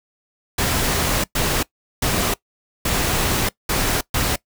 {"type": "noise bursts at uneven times", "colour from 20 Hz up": "pink", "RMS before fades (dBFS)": -20, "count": 6, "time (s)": [[0.58, 1.24], [1.35, 1.63], [2.02, 2.34], [2.85, 3.49], [3.69, 4.01], [4.14, 4.36]], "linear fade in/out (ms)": 5, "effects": ["noise-tail reverb RT60 0.1 s tail -21 dB re dry"]}